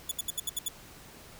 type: tone bursts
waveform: 10% pulse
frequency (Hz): 3444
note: A7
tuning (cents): -38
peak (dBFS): -21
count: 7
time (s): 0.09-0.685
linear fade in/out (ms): 5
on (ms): 25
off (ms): 70
effects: pink hiss -51 dBFS RMS until 1.39 s